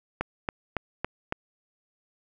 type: click train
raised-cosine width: 0.5 ms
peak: -12 dBFS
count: 5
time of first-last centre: 0.21-1.324 s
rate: 3.59 Hz
effects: none